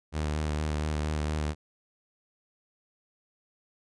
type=tone with vibrato; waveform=sawtooth; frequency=76.1 Hz; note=D#2; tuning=38 cents flat; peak=-24 dBFS; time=0.12-1.55 s; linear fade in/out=50 ms; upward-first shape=sine; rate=4.3 Hz; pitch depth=26 cents each way; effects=resampled to 22050 Hz